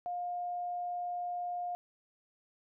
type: tone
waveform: sine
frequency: 709 Hz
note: F5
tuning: 26 cents sharp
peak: -34 dBFS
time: 0.06-1.75 s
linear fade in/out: 0 ms
effects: none